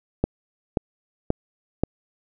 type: click train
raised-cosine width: 2 ms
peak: -6 dBFS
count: 4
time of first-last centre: 0.24-1.836 s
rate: 1.88 Hz
effects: none